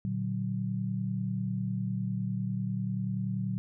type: tone cluster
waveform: sine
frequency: 117.8 / 147.9 / 188.3 Hz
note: A#2 / D3 / F#3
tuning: +19 / +13 / +31 cents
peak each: -33 / -38 / -32 dBFS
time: 0.05-3.58 s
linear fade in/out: 0 ms
effects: none